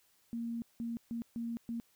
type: tone bursts at uneven times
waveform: sine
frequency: 232.7 Hz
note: A#3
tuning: 3 cents flat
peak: -35 dBFS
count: 5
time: 0.33-0.62 / 0.8-0.97 / 1.11-1.22 / 1.36-1.57 / 1.69-1.8 s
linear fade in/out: 0 ms
effects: white hiss -70 dBFS RMS until 1.95 s